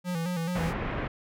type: tone with vibrato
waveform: square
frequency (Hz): 172.3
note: F3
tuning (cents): -23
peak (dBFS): -29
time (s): 0.04-0.74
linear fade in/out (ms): 50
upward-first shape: square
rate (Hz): 4.6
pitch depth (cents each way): 70
type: low-pass noise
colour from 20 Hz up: pink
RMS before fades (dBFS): -32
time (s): 0.55-1.08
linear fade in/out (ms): 10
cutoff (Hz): 2400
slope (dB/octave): 24
effects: none